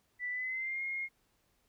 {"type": "tone with pitch glide", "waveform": "sine", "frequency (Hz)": [1975.5, 2142], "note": ["B6", "C7"], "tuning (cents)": [0, 40], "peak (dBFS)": -34, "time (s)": [0.19, 1.09], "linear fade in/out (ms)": 50, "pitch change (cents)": 140, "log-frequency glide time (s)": [0.3, 0.82], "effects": ["pink hiss -74 dBFS RMS until 1.68 s"]}